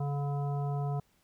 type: harmonic tone with a mistuned harmonic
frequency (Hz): 143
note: D3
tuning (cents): -46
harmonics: 1 / 3 / 5 / 7 / 9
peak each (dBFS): -30 / -42 / -40 / -47 / -51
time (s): 0-1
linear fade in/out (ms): 5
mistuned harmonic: 1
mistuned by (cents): -19
effects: pink hiss -70 dBFS RMS until 1.23 s